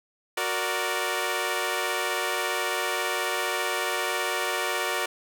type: chord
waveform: 10% pulse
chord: Gb augmented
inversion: none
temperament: equal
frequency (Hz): 370 / 466.2 / 587.3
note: Gb4 / Bb4 / D5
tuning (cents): 0 / 0 / 0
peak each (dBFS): -22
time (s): 0.37-5.06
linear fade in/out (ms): 5
effects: none